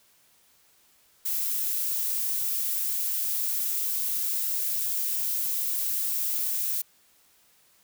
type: noise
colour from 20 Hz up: violet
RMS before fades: -28 dBFS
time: 1.25-6.82 s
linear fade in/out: 10 ms
effects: white hiss -62 dBFS RMS until 7.83 s